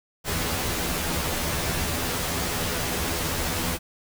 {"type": "noise with comb filter", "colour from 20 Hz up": "pink", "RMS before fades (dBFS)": -27, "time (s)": [0.24, 3.79], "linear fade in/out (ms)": 50, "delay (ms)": 12, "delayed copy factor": 0.85, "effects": []}